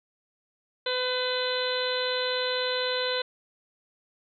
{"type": "harmonic tone", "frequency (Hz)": 504, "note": "B4", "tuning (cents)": 35, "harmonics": [1, 2, 3, 4, 5, 6, 7, 8], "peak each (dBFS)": [-29, -36, -34, -39, -41, -38, -35, -32], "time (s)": [0.86, 3.22], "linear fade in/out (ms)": 5, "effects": []}